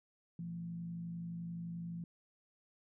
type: tone with frequency modulation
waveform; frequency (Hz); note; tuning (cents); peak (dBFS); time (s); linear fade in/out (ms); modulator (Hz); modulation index
sine; 170.6; F3; -40; -40; 0.39-2.04; 2; 51.6; 0.4
effects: none